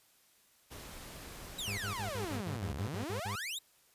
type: noise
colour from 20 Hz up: pink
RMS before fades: -48 dBFS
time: 0.7-2.38 s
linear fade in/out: 20 ms
type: exponential two-way sweep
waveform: sawtooth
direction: down then up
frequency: 3983 to 64.7 to 3983 Hz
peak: -34 dBFS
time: 1.58-3.59 s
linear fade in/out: 10 ms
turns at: 2.74 s
type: tone bursts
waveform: 35% pulse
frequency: 100.9 Hz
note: G#2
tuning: 49 cents flat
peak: -36 dBFS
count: 11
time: 1.67-3.36 s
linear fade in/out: 10 ms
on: 110 ms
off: 48 ms
effects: white hiss -67 dBFS RMS until 3.94 s + resampled to 32000 Hz